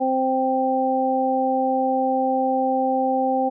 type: harmonic tone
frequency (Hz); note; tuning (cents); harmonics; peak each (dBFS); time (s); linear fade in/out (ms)
261.6; C4; 0; 1 / 2 / 3; -24 / -23 / -21; 0-3.5; 20
effects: none